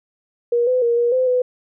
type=tone with pitch steps; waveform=sine; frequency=476 / 506 / 470.9 / 476.4 / 513 / 499.9 Hz; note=A#4 / B4 / A#4 / A#4 / C5 / B4; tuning=+36 / +42 / +18 / +38 / -34 / +21 cents; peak=-14 dBFS; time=0.52-1.42 s; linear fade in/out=5 ms; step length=150 ms; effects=none